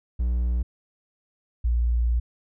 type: tone pair in turn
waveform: triangle / sine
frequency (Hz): 60.2 / 58.96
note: B1 / A#1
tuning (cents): -44 / +20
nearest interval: unison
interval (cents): 36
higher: first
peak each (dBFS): -19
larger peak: neither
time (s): 0.19-0.63 / 1.64-2.2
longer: second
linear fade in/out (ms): 10
effects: none